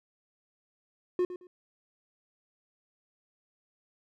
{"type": "tone with echo", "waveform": "triangle", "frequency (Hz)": 359.9, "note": "F#4", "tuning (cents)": -48, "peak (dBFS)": -22, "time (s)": [1.19, 1.25], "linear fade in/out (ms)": 2, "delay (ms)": 110, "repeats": 2, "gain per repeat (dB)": -13, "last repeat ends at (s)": 1.47, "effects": []}